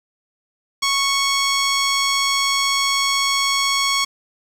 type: tone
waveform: 10% pulse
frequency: 1106 Hz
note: C#6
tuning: 4 cents flat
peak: -8 dBFS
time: 0.82-4.05 s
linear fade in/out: 10 ms
effects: low-pass 11000 Hz 12 dB/octave + 7-bit